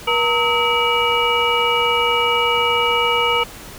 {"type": "tone cluster", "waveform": "sine", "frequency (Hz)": [477.6, 917, 1282, 2299, 2893], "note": ["A#4", "A#5", "E6", "D7", "F#7"], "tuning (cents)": [42, -29, -49, -37, -40], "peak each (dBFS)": -21, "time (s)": [0.07, 3.44], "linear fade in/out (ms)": 10, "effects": ["pink hiss -37 dBFS RMS until 3.78 s"]}